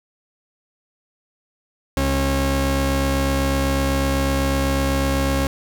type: tone pair together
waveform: sawtooth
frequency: 68 / 272 Hz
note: C#2 / C#4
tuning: -33 / -33 cents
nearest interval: 2 octaves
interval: 2400 cents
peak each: -16 dBFS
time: 1.97-5.47 s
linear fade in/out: 0 ms
effects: none